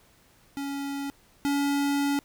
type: tone pair in turn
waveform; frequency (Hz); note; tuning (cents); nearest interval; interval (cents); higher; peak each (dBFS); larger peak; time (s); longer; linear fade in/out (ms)
square; 279.5 / 282.9; C#4 / C#4; +14 / +35; unison; 21; second; -31 / -24; second; 0.57-1.1 / 1.45-2.19; second; 0
effects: pink hiss -60 dBFS RMS until 2.24 s